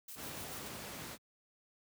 blue noise with tremolo, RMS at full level -48 dBFS, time 0.08-0.68 s, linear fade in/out 5 ms, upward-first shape square, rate 6.9 Hz, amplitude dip 55%
pink noise, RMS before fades -45 dBFS, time 0.15-1.18 s, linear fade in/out 50 ms
effects high-pass 100 Hz 12 dB/octave

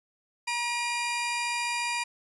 sawtooth tone pair together, 953.5 / 2411 Hz, A#5 / D7, +39 / +45 cents, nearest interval octave + major third, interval 1606 cents, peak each -27 dBFS, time 0.47-2.04 s, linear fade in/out 10 ms, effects resampled to 24000 Hz

